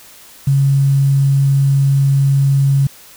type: tone with quantisation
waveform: sine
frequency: 138 Hz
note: C#3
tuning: 7 cents flat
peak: -9 dBFS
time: 0.47-2.87 s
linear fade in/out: 5 ms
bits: 6
effects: white hiss -41 dBFS RMS until 3.16 s